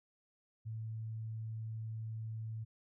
sine tone, 111 Hz, A2, 16 cents sharp, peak -39 dBFS, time 0.65-2.65 s, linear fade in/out 20 ms, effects none

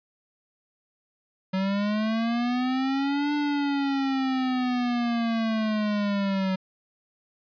square linear two-way sweep, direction up then down, 187.2 to 294.6 to 187.2 Hz, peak -24 dBFS, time 1.53-6.56 s, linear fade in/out 10 ms, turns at 3.34 s, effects resampled to 11025 Hz

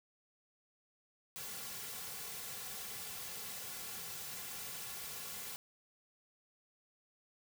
white noise with comb filter, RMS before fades -45 dBFS, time 1.36-5.56 s, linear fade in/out 0 ms, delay 3.2 ms, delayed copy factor -0.8, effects none

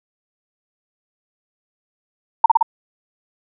sine tone with echo, 911 Hz, A#5, 40 cents flat, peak -4 dBFS, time 2.44-2.46 s, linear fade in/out 5 ms, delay 56 ms, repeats 3, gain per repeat -2 dB, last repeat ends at 2.628 s, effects none

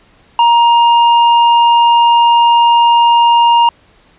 sine tone with hard clipping, 940 Hz, A#5, 14 cents sharp, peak -7 dBFS, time 0.39-3.69 s, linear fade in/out 2 ms, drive 8 dB, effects pink hiss -48 dBFS RMS until 4.18 s + resampled to 8000 Hz

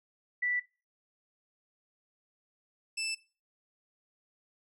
sine / 20% pulse tone pair in turn, 1968 / 2642 Hz, B6 / E7, -7 / +3 cents, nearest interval perfect fourth, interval 510 cents, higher second, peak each -28 dBFS, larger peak neither, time 0.42-0.6 / 2.97-3.15 s, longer neither, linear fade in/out 10 ms, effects noise-tail reverb RT60 0.3 s tail -17 dB re dry + low-pass 12000 Hz 12 dB/octave

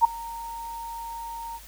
sine tone with ADSR envelope, 925 Hz, A#5, 14 cents flat, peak -10 dBFS, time 0.01-1.6 s, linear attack 35 ms, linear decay 9 ms, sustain -23 dB, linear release 47 ms, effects added 50 Hz sine -48 dBFS peak until 1.67 s + white hiss -48 dBFS RMS until 1.67 s

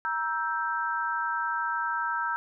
sine chord, E diminished, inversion second, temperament equal with one note detuned, 943.2 / 1318.5 / 1568 Hz, Bb5 / E6 / G6, +20 / 0 / 0 cents, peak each -31 dBFS, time 0.05-2.36 s, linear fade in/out 0 ms, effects none

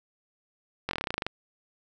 slowing click train, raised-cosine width 0.3 ms, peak -13 dBFS, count 13, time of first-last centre 0.89-1.266 s, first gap 21 ms, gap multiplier 1.07, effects none

